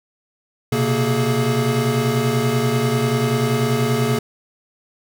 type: tone cluster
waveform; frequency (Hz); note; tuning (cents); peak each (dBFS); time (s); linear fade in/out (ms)
square; 122.6 / 132.9 / 233.7 / 424.1; B2 / C3 / A#3 / G#4; -12 / +27 / +5 / +36; -23; 0.72-4.19; 5
effects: none